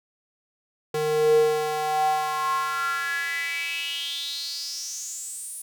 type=tone with high-pass filter sweep; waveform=square; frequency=153 Hz; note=D#3; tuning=29 cents flat; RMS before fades=-26 dBFS; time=0.94-5.62 s; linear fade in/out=5 ms; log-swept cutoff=340 to 10000 Hz; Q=7; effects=none